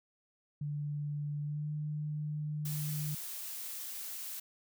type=tone with pitch glide; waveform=sine; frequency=146.83 to 150.52 Hz; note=D3 to D3; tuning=0 to +43 cents; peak=-34 dBFS; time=0.61-3.15 s; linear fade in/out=5 ms; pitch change=+43 cents; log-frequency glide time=1.42-1.68 s
type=noise; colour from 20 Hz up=blue; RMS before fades=-42 dBFS; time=2.65-4.4 s; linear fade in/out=5 ms
effects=none